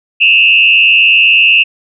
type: tone with frequency modulation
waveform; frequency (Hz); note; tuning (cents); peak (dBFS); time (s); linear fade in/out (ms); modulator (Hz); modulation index
sine; 2700; E7; +41; -4; 0.2-1.64; 20; 88.1; 1.7
effects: none